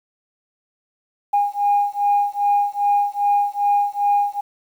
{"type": "beating tone pair", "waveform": "sine", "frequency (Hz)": [814, 816.5], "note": ["G#5", "G#5"], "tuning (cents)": [-35, -30], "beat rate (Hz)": 2.5, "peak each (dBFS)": -18, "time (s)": [1.33, 4.41], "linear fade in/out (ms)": 10, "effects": ["tanh soft clip ceiling -9 dBFS", "8-bit"]}